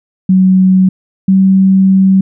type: tone pair in turn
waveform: sine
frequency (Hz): 187.3 / 191.24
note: F#3 / G3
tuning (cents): +21 / -43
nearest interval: unison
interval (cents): 36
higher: second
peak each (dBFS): -4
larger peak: neither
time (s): 0.29-0.89 / 1.28-2.21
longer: second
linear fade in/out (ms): 5
effects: none